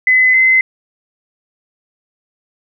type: tone pair in turn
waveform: sine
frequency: 2024 / 2053 Hz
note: B6 / C7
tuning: +42 / -33 cents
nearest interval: unison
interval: 25 cents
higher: second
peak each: -7 dBFS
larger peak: neither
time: 0.07-0.34 / 0.34-0.61 s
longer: neither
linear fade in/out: 2 ms
effects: none